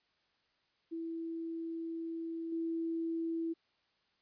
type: tone with level steps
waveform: sine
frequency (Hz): 329.6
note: E4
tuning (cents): 0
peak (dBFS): -37 / -33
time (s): 0.91-3.54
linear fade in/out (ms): 20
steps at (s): 2.52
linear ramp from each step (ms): 5
effects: white hiss -75 dBFS RMS until 4.21 s + resampled to 11025 Hz